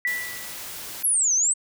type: tone with exponential decay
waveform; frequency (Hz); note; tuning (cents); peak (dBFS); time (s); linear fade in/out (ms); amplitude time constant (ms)
sine; 1965; B6; -9; -20; 0.05-0.74; 1; 150
type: noise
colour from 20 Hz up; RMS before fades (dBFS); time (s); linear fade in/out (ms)
white; -36; 0.07-1.03; 5
type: exponential two-way sweep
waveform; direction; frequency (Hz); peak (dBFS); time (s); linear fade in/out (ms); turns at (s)
sine; down then up; 11840 to 5880 to 8390; -18; 1.03-1.54; 20; 1.34
effects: none